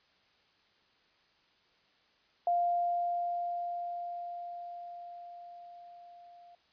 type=tone with level ramp; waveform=sine; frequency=698.5 Hz; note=F5; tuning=in tune; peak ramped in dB=-25 to -53 dBFS; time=2.47-6.55 s; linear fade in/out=2 ms; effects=white hiss -68 dBFS RMS until 6.72 s + resampled to 11025 Hz